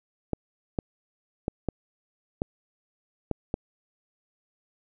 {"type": "clicks", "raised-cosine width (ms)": 2, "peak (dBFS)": -13, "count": 7, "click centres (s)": [0.333, 0.788, 1.481, 1.687, 2.419, 3.313, 3.541], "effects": []}